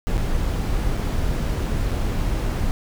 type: noise with dropouts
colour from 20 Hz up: brown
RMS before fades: -22 dBFS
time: 0.07-2.71 s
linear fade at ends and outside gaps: 0 ms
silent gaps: 0.171-0.179 / 0.968-0.973 / 1.911-1.916 s
effects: none